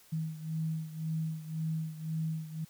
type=beating tone pair; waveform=sine; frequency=158.8 / 160.7 Hz; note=D#3 / E3; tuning=+36 / -44 cents; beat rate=1.9 Hz; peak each=-34 / -38 dBFS; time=0.12-2.65 s; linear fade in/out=10 ms; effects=white hiss -60 dBFS RMS until 2.69 s